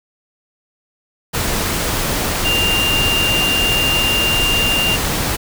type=tone in noise; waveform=sine; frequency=2794 Hz; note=F7; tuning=in tune; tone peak=-15 dBFS; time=2.44-4.97 s; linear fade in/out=20 ms; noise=pink; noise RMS=-19 dBFS; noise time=1.33-5.37 s; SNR=+1 dB; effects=none